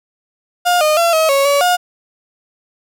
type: tone with pitch steps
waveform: 35% pulse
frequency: 709 / 613 / 679 / 637 / 553 / 567 / 716 Hz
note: F5 / D#5 / F5 / D#5 / C#5 / C#5 / F5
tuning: +26 / -26 / -49 / +41 / -4 / +39 / +43 cents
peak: -9 dBFS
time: 0.65-1.77 s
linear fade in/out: 20 ms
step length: 160 ms
effects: none